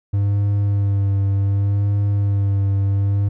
triangle tone with vibrato, 100 Hz, G2, 35 cents sharp, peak -13 dBFS, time 0.13-3.29 s, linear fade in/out 10 ms, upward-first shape sine, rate 0.67 Hz, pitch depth 25 cents each way, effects none

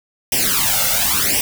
white noise with flanger, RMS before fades -17 dBFS, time 0.32-1.41 s, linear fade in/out 2 ms, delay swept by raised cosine 0.36 to 1.46 ms, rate 0.93 Hz, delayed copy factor +0.95, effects none

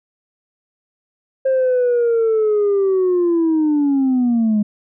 sine linear sweep, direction down, 533 to 205.6 Hz, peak -11 dBFS, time 1.45-4.63 s, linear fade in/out 10 ms, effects tanh soft clip ceiling -11 dBFS

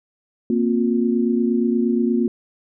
sine chord, Bb suspended second, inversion none, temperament equal with one note detuned, 233.1 / 261.6 / 356.6 Hz, Bb3 / C4 / F4, 0 / 0 / +36 cents, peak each -18 / -23 / -22 dBFS, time 0.5-2.28 s, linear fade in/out 2 ms, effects none

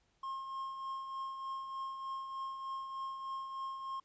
triangle tone with tremolo, 1071 Hz, C6, 40 cents sharp, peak -35 dBFS, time 0.23-4 s, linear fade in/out 5 ms, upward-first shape triangle, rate 3.3 Hz, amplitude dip 50%, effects pink hiss -75 dBFS RMS until 4.04 s + resampled to 16000 Hz

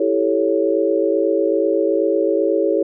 sine chord, A dominant seventh, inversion second, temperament equal, 329.6 / 392 / 440 / 554.4 Hz, E4 / G4 / A4 / C#5, 0 / 0 / 0 / 0 cents, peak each -20 dBFS, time 0-2.83 s, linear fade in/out 5 ms, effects none

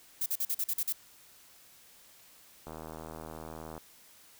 violet noise bursts, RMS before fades -31 dBFS, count 8, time 0.21-0.926 s, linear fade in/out 5 ms, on 51 ms, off 44 ms
click train, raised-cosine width 1 ms, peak -29 dBFS, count 89, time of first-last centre 2.67-3.778 s, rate 79.4 Hz
effects white hiss -58 dBFS RMS until 4.39 s

